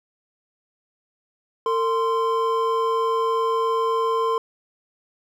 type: tone pair together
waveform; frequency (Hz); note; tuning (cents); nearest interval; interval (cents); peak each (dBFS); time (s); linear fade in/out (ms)
triangle; 452.9 / 1041; A#4 / C6; -50 / -9; octave + major second; 1441; -20; 1.66-4.38; 2
effects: none